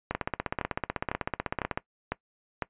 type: two click trains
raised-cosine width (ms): 0.5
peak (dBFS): -13 / -13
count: 6 / 27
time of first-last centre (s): 0.11-2.623 / 0.15-1.775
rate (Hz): 1.99 / 16
effects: noise-tail reverb RT60 0.1 s tail -20 dB re dry + resampled to 8000 Hz